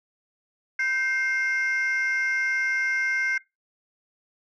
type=tone pair together; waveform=sine; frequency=1558.5 / 2120 Hz; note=G6 / C7; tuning=-11 / +22 cents; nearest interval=perfect fourth; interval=533 cents; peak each=-23 dBFS; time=0.79-3.38 s; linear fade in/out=5 ms; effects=noise-tail reverb RT60 0.2 s tail -21 dB re dry + tanh soft clip ceiling -19 dBFS